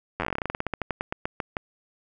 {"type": "slowing click train", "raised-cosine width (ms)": 0.5, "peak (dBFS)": -12, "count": 25, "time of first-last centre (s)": [0.2, 1.568], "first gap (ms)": 10, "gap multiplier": 1.13, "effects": []}